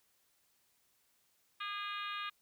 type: harmonic tone with a mistuned harmonic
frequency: 410.4 Hz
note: G#4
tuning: 21 cents flat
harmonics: 3 / 4 / 5 / 6 / 7 / 8 / 9 / 10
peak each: -41 / -46 / -51 / -46 / -49 / -51 / -48 / -59 dBFS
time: 1.6-2.3 s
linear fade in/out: 10 ms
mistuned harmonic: 3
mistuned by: -22 cents
effects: white hiss -74 dBFS RMS until 2.41 s